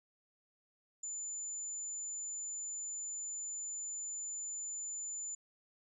sine tone, 7040 Hz, A8, in tune, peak -39 dBFS, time 1.03-5.35 s, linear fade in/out 5 ms, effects none

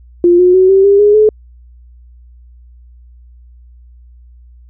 sine tone with pitch steps, 349.2 / 361.3 / 373.8 / 386.8 / 400.2 / 414.1 / 428.4 Hz, F4 / F#4 / F#4 / G4 / G4 / G#4 / A4, 0 / -41 / +18 / -23 / +36 / -5 / -46 cents, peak -4 dBFS, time 0.24-1.29 s, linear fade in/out 2 ms, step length 150 ms, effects added 60 Hz sine -37 dBFS peak until 4.69 s

